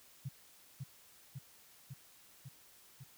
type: tone with echo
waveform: sine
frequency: 133.7 Hz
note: C3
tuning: 38 cents sharp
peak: -37 dBFS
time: 0.25-0.29 s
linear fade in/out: 10 ms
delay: 550 ms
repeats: 5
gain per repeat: -2 dB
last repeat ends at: 3.04 s
effects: white hiss -62 dBFS RMS until 3.17 s